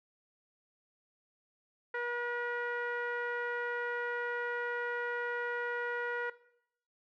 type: tone with low-pass filter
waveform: sawtooth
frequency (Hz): 481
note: B4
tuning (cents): -46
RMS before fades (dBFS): -36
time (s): 1.94-6.3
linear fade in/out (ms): 5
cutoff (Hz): 1700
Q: 8.1
effects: noise-tail reverb RT60 0.7 s tail -17 dB re dry